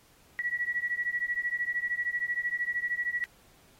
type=beating tone pair; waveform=sine; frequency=1928 / 1941 Hz; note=B6 / B6; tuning=-42 / -31 cents; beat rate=13 Hz; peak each=-31 / -32 dBFS; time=0.39-3.24 s; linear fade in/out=0 ms; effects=pink hiss -61 dBFS RMS until 3.79 s + AAC 48 kbps